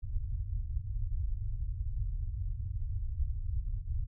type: low-pass noise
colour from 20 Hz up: pink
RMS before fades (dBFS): -34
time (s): 0.02-4.07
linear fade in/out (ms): 20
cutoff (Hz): 110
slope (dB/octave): 48
effects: none